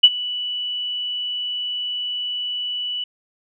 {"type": "tone with ADSR envelope", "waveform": "sine", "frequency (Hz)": 2960, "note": "F#7", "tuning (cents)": 0, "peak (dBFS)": -3, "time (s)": [0.03, 3.04], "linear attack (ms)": 11, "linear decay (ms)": 45, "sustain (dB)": -20, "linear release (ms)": 4, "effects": []}